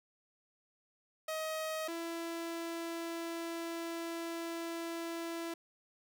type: tone pair in turn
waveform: sawtooth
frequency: 631 / 334.3 Hz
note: D#5 / E4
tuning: +24 / +24 cents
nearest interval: major seventh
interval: 1100 cents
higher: first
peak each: -32 / -34 dBFS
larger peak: first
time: 1.28-1.88 / 1.88-5.54 s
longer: second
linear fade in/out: 5 ms
effects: none